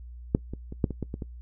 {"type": "clicks", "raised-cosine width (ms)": 3, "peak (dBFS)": [-7, -22, -25, -9, -20, -17, -20, -21], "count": 8, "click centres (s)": [0.349, 0.536, 0.724, 0.842, 0.907, 1.027, 1.141, 1.222], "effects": ["noise-tail reverb RT60 0.1 s tail -21 dB re dry", "added 60 Hz sine -40 dBFS peak until 1.41 s"]}